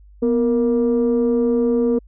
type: tone pair together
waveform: sine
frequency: 245.8 / 466.2 Hz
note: B3 / A#4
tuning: -8 / 0 cents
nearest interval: major seventh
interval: 1108 cents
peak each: -16 dBFS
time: 0.22-1.99 s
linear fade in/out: 10 ms
effects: tanh soft clip ceiling -10 dBFS + added 50 Hz sine -43 dBFS peak until 2.07 s